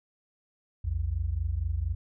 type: tone pair together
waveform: sine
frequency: 60.63 / 84.9 Hz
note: B1 / F2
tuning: -31 / -48 cents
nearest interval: tritone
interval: 583 cents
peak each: -30 / -29 dBFS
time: 0.84-1.95 s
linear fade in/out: 10 ms
effects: none